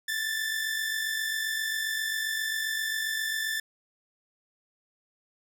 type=tone pair together; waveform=sawtooth; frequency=1726.5 / 1774 Hz; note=A6 / A6; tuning=-33 / +14 cents; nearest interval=unison; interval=47 cents; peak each=-31 / -26 dBFS; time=0.08-3.6 s; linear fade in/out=5 ms; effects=none